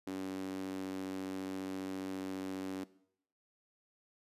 sawtooth tone with high-pass filter, 94.7 Hz, F#2, 41 cents sharp, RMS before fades -40 dBFS, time 0.07-2.84 s, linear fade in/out 0 ms, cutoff 280 Hz, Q 3.8, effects noise-tail reverb RT60 0.7 s tail -19 dB re dry + resampled to 32000 Hz

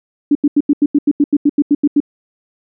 sine tone bursts, 290 Hz, D4, 22 cents flat, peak -7 dBFS, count 14, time 0.31-2.003 s, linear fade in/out 5 ms, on 42 ms, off 85 ms, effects none

